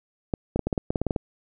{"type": "clicks", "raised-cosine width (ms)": 2, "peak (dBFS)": -11, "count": 12, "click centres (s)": [0.338, 0.56, 0.593, 0.67, 0.728, 0.778, 0.905, 0.958, 1.016, 1.067, 1.108, 1.162], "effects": []}